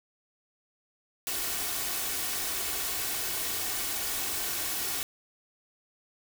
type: noise with comb filter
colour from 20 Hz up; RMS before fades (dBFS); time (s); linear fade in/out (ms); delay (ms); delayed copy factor
white; -32; 1.27-5.03; 0; 2.7; +0.5
effects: none